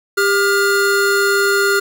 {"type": "tone pair together", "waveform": "square", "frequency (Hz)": [398.2, 1419], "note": ["G4", "F6"], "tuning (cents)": [27, 27], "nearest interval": "octave + minor seventh", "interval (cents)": 2200, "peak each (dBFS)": -16, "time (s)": [0.17, 1.8], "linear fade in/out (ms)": 10, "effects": []}